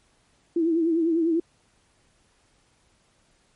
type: tone with vibrato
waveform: sine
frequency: 329.6 Hz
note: E4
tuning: in tune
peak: -19 dBFS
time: 0.56-1.4 s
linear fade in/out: 5 ms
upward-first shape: triangle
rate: 10 Hz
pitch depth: 85 cents each way
effects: pink hiss -64 dBFS RMS until 3.55 s + MP3 48 kbps